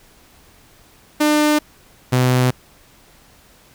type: tone pair in turn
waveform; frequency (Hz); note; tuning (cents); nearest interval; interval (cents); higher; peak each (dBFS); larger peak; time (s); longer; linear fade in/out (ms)
sawtooth; 300.3 / 126.55; D4 / B2; +39 / +43; octave + minor third; 1496; first; -9; neither; 1.2-1.59 / 2.12-2.51; neither; 10
effects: pink hiss -50 dBFS RMS until 3.74 s